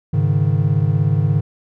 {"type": "chord", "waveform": "triangle", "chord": "Ab suspended fourth", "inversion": "none", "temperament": "equal", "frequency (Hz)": [103.83, 138.59, 155.56], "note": ["Ab2", "Db3", "Eb3"], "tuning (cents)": [0, 0, 0], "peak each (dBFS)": -16, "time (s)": [0.13, 1.41], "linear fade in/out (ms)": 10, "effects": []}